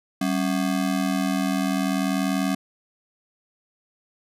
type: ring-modulated tone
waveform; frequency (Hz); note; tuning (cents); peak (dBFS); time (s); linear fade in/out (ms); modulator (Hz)
square; 233.1; A#3; 0; -19; 0.21-2.55; 5; 40.2
effects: resampled to 32000 Hz